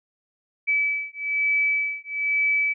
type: beating tone pair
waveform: sine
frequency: 2298 / 2299.1 Hz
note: D7 / D7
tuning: -38 / -37 cents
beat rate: 1.1 Hz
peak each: -24 dBFS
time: 0.67-2.74 s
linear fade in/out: 20 ms
effects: none